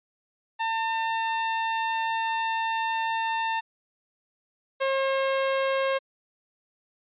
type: tone pair in turn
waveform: sawtooth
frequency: 901 / 537.9 Hz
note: A5 / C5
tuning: +41 / +48 cents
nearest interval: major sixth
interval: 893 cents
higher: first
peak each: -21 / -19 dBFS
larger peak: second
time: 0.59-3.61 / 4.8-5.99 s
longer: first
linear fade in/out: 20 ms
effects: resampled to 8000 Hz